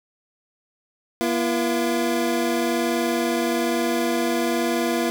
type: tone pair together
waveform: 25% pulse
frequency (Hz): 240.1 / 339.6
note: B3 / F4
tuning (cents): -49 / -48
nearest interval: tritone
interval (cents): 601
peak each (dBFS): -20 / -19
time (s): 1.21-5.1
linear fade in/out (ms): 0
effects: none